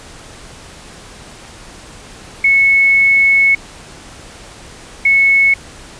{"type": "tone bursts at uneven times", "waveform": "sine", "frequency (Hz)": 2200, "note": "C#7", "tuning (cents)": -14, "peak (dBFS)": -7, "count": 2, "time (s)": [[2.44, 3.55], [5.05, 5.54]], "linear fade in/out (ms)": 5, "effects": ["pink hiss -36 dBFS RMS until 5.99 s", "resampled to 22050 Hz"]}